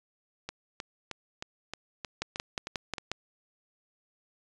two click trains, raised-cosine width 0.2 ms, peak -14 / -19 dBFS, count 6 / 9, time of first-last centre 2.22-3.116 / 0.49-2.982 s, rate 5.58 / 3.21 Hz, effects resampled to 22050 Hz

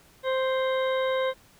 harmonic tone with a mistuned harmonic, 523.3 Hz, C5, in tune, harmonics 1 / 2 / 3 / 4 / 6 / 7, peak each -24 / -32 / -36 / -37 / -42 / -40 dBFS, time 0.23-1.34 s, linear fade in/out 50 ms, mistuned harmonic 7, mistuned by +55 cents, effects pink hiss -57 dBFS RMS until 1.59 s

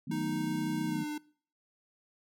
sine chord, B dominant seventh, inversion first, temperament equal, 155.56 / 185 / 220 / 246.9 Hz, D#3 / F#3 / A3 / B3, 0 / 0 / 0 / 0 cents, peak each -38 dBFS, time 0.07-1.04 s, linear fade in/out 10 ms
square tone with pitch glide, 311.1 to 300.5 Hz, D#4 to D4, 0 to +40 cents, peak -35 dBFS, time 0.11-1.18 s, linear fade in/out 5 ms, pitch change -60 cents, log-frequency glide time 0.86-1.05 s
effects noise-tail reverb RT60 0.5 s tail -23 dB re dry

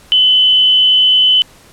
sine tone with amplitude modulation, 3023 Hz, F#7, 36 cents sharp, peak -5 dBFS, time 0.12-1.42 s, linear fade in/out 0 ms, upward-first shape sine, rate 233 Hz, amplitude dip 30%, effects pink hiss -43 dBFS RMS until 1.72 s + low-pass 12000 Hz 12 dB/octave

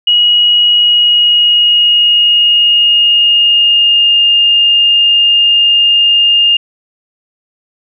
sine tone with pitch glide, 2900 to 2821 Hz, F#7 to F7, -35 to +17 cents, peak -5 dBFS, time 0.07-6.57 s, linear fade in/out 5 ms, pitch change -48 cents, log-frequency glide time 0.72-4.25 s, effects none

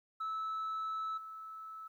sine tone with level steps, 1306 Hz, E6, 17 cents flat, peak -33 / -44 dBFS, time 0.2-1.88 s, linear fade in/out 10 ms, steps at 1.17 s, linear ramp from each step 10 ms, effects tanh soft clip ceiling -34 dBFS + 12-bit

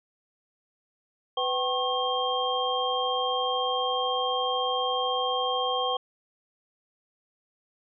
sine tone cluster, 501 / 767 / 1083 / 3193 Hz, B4 / G5 / C#6 / G7, +25 / -38 / -41 / +31 cents, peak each -30 dBFS, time 1.37-5.97 s, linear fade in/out 5 ms, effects none

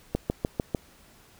click train, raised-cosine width 2 ms, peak -11 dBFS, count 5, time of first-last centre 0.15-0.748 s, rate 6.69 Hz, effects pink hiss -56 dBFS RMS until 1.39 s

